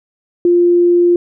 sine tone, 349.2 Hz, F4, in tune, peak -7 dBFS, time 0.45-1.16 s, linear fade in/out 2 ms, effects none

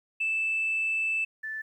sine tone pair in turn, 2637 / 1755.6 Hz, E7 / A6, 0 / -4 cents, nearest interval perfect fifth, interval 704 cents, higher first, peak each -24 / -32 dBFS, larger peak first, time 0.2-1.25 / 1.43-1.62 s, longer first, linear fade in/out 10 ms, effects tanh soft clip ceiling -21 dBFS + 11-bit

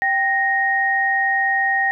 sine tone pair together, 781.7 / 1864.7 Hz, G5 / A#6, -5 / 0 cents, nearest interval octave + minor third, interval 1505 cents, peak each -21 / -17 dBFS, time 0.02-1.91 s, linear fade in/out 0 ms, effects none

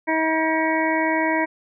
harmonic tone, 318.9 Hz, D#4, 43 cents sharp, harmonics 1 / 2 / 3 / 5 / 6 / 7, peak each -23 / -25 / -24 / -31 / -26 / -28 dBFS, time 0.07-1.46 s, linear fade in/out 20 ms, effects none

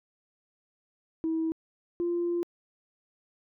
sine tone pair in turn, 323.3 / 346 Hz, E4 / F4, -34 / -16 cents, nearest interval minor second, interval 118 cents, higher second, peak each -25 dBFS, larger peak neither, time 1.24-1.52 / 2-2.43 s, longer second, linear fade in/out 0 ms, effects tanh soft clip ceiling -22 dBFS

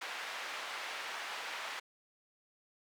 white band-pass noise, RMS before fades -42 dBFS, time 0.01-1.8 s, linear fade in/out 10 ms, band 710 to 2500 Hz, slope 12 dB/octave, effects none

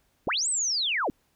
sine linear two-way sweep, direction up then down, 130.81 to 8420 to 197.6 Hz, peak -24 dBFS, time 0.27-1.1 s, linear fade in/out 0 ms, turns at 0.49 s, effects pink hiss -69 dBFS RMS until 1.35 s

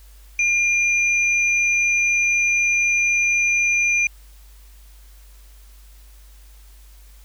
sine tone pair together, 2404 / 6058 Hz, D7 / F#8, +40 / +40 cents, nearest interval octave + major third, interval 1600 cents, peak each -16 / -27 dBFS, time 0.39-4.07 s, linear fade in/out 2 ms, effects added 50 Hz sine -43 dBFS peak until 7.24 s + white hiss -54 dBFS RMS until 7.24 s

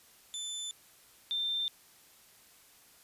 25% pulse / sine tone pair in turn, 3520 / 3582 Hz, A7 / A7, 0 / +30 cents, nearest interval unison, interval 30 cents, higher second, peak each -33 / -30 dBFS, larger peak second, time 0.34-0.71 / 1.31-1.68 s, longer neither, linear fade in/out 0 ms, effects white hiss -60 dBFS RMS until 3.03 s + resampled to 32000 Hz

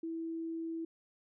sine tone, 328.1 Hz, E4, 8 cents flat, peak -36 dBFS, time 0.03-0.85 s, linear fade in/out 5 ms, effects none

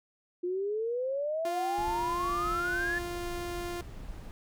sine exponential sweep, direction up, 349.2 to 1760 Hz, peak -29 dBFS, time 0.43-2.99 s, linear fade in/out 10 ms
sawtooth tone, 349.2 Hz, F4, in tune, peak -31 dBFS, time 1.45-3.81 s, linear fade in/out 2 ms
brown noise, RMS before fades -42 dBFS, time 1.78-4.31 s, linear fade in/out 0 ms
effects none

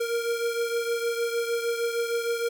square beating tone pair, 466.2 / 472.7 Hz, A#4 / A#4, 0 / +24 cents, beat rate 6.5 Hz, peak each -27 / -33 dBFS, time 0-2.49 s, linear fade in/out 10 ms, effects none

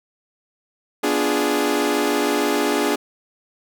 sawtooth chord, B diminished seventh, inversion none, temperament equal, 246.9 / 293.7 / 349.2 / 415.3 Hz, B3 / D4 / F4 / Ab4, 0 / 0 / 0 / 0 cents, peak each -23 / -18 / -22 / -18 dBFS, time 1.03-2.96 s, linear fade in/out 10 ms, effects none

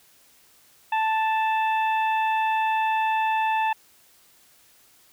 harmonic tone, 880 Hz, A5, in tune, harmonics 1 / 2 / 3 / 4, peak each -21 / -31 / -31 / -42 dBFS, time 0.92-3.73 s, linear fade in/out 5 ms, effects white hiss -57 dBFS RMS until 5.12 s

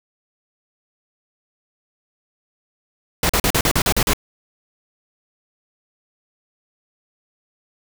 pink noise bursts, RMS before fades -17 dBFS, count 9, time 3.23-4.134 s, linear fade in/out 2 ms, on 64 ms, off 41 ms, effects none

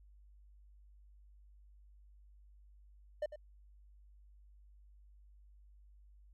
triangle tone with echo, 602 Hz, D5, 43 cents sharp, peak -31 dBFS, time 3.22-3.26 s, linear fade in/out 5 ms, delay 100 ms, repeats 1, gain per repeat -12 dB, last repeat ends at 3.36 s, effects added 50 Hz sine -58 dBFS peak until 6.33 s

